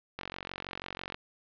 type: click train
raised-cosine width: 0.3 ms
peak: -21 dBFS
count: 45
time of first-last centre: 0.19-1.144 s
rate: 46.1 Hz
effects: resampled to 11025 Hz + 8-bit